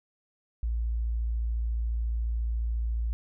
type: tone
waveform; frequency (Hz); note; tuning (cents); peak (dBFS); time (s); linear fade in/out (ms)
sine; 57.1; A#1; -35; -26; 0.63-3.13; 0
effects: none